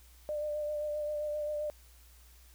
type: tone with vibrato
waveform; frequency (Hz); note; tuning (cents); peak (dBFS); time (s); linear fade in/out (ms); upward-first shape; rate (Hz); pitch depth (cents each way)
sine; 598; D5; +31; -32; 0.29-1.7; 0; sine; 7.6; 21
effects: added 60 Hz sine -56 dBFS peak until 2.54 s + white hiss -62 dBFS RMS until 2.54 s